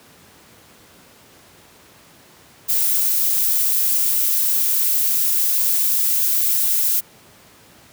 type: noise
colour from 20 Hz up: violet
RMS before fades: -18 dBFS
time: 2.68-7.01 s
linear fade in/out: 20 ms
effects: pink hiss -48 dBFS RMS until 7.92 s + high-pass 100 Hz 12 dB/octave